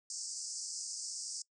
pink band-pass noise, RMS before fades -42 dBFS, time 0.1-1.42 s, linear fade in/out 2 ms, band 4800 to 8700 Hz, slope 96 dB/octave, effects noise-tail reverb RT60 0.1 s tail -22 dB re dry

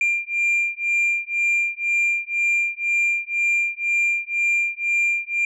sine beating tone pair, 2386 / 2388 Hz, D7 / D7, +27 / +28 cents, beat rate 2 Hz, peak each -20 dBFS, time 0.01-5.45 s, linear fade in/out 2 ms, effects tanh soft clip ceiling -15 dBFS

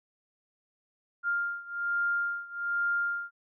sine beating tone pair, 1400 / 1401.2 Hz, F6 / F6, +4 / +5 cents, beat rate 1.2 Hz, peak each -30 / -32 dBFS, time 1.23-3.31 s, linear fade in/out 50 ms, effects none

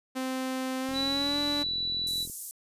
sawtooth tone with pitch glide, 260 to 290.2 Hz, C4 to D4, -11 to -21 cents, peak -26 dBFS, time 0.15-1.64 s, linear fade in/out 20 ms, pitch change +190 cents, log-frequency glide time 0.8-1.39 s
click train, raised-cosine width 3 ms, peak -34 dBFS, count 61, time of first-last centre 0.89-2.298 s, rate 42.6 Hz
sine tone, 3951 Hz, B7, in tune, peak -28 dBFS, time 0.93-2.27 s, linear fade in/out 50 ms
white band-pass noise, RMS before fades -40 dBFS, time 2.07-2.51 s, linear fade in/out 0 ms, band 7000 to 13000 Hz, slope 24 dB/octave
effects resampled to 32000 Hz

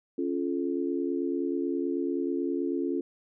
sine chord, Db augmented, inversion none, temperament just, 277.2 / 346.5 / 433.1 Hz, Db4 / F4 / A4, 0 / -14 / -27 cents, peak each -30 / -30 / -35 dBFS, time 0.18-3.01 s, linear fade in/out 5 ms, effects none

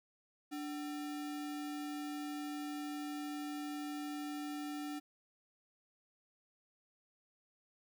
sine tone with sample-and-hold, 293.7 Hz, D4, in tune, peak -39 dBFS, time 0.51-5 s, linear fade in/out 20 ms, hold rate 1050 Hz, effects none

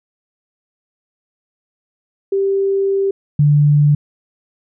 sine tone pair in turn, 392 / 146.83 Hz, G4 / D3, 0 / 0 cents, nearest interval octave + perfect fourth, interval 1700 cents, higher first, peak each -13 / -8 dBFS, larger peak second, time 2.32-3.11 / 3.39-3.95 s, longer first, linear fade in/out 5 ms, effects none

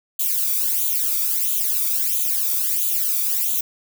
violet noise with flanger, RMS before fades -21 dBFS, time 0.19-3.61 s, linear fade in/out 5 ms, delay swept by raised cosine 0.28 to 0.87 ms, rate 1.5 Hz, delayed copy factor +1, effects none

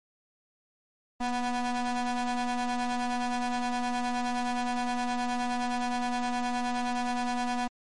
30% pulse ring-modulated tone, 246.9 Hz, B3, in tune, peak -22 dBFS, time 1.2-7.68 s, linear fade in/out 10 ms, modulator 489 Hz, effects low-pass 8000 Hz 12 dB/octave + MP3 48 kbps

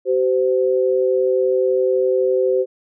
sine tone pair together, 382.2 / 514 Hz, G4 / C5, -44 / -31 cents, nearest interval perfect fourth, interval 513 cents, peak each -17 dBFS, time 0.05-2.66 s, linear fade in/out 50 ms, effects none

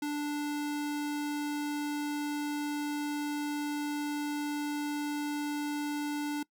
square tone, 293.7 Hz, D4, in tune, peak -32 dBFS, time 0.02-6.43 s, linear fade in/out 5 ms, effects noise-tail reverb RT60 0.1 s tail -22 dB re dry

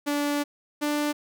sawtooth tone pair in turn, 290 / 295.2 Hz, D4 / D4, -22 / +9 cents, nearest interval unison, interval 31 cents, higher second, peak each -20 dBFS, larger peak neither, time 0.06-0.44 / 0.81-1.13 s, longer first, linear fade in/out 20 ms, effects none

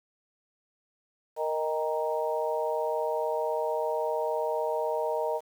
harmonic tone with a mistuned harmonic, 155.56 Hz, D#3, in tune, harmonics 3 / 4 / 5 / 6, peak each -31 / -30 / -37 / -33 dBFS, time 1.36-5.41 s, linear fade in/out 50 ms, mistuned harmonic 5, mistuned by +36 cents, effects 9-bit

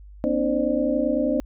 sine tone cluster, 245.3 / 273.1 / 303.3 / 524 / 597 Hz, B3 / C#4 / D#4 / C5 / D5, -12 / -26 / -44 / +2 / +28 cents, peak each -26 dBFS, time 0.24-1.4 s, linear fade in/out 0 ms, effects added 50 Hz sine -41 dBFS peak until 1.45 s

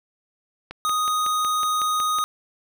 click train, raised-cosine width 0.3 ms, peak -18 dBFS, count 9, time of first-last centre 0.71-2.186 s, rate 5.42 Hz
square tone, 1244.5 Hz, D#6, in tune, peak -21 dBFS, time 0.85-2.24 s, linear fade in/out 0 ms
effects none

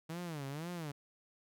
sawtooth tone with vibrato, 155.56 Hz, D#3, in tune, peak -36 dBFS, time 0.09-0.92 s, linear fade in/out 10 ms, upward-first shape sine, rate 2 Hz, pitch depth 230 cents each way, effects none

